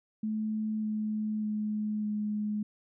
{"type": "tone with pitch steps", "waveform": "sine", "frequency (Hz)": [216.3, 214.3, 212.3, 210.4], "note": ["A3", "A3", "G#3", "G#3"], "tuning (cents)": [-29, -45, 38, 23], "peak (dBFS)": -29, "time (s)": [0.23, 2.63], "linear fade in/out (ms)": 5, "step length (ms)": 600, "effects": []}